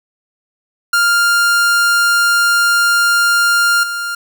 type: tone with level steps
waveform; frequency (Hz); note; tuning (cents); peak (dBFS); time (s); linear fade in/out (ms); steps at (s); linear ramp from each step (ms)
45% pulse; 1400; F6; +4; -10 / -19; 0.93-4.15; 5; 3.83; 5
effects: none